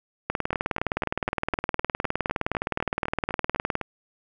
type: two click trains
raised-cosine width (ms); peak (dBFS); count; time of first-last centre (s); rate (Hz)
0.5; -9 / -14; 68 / 14; 0.3-3.754 / 0.53-3.813; 19.4 / 3.96
effects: none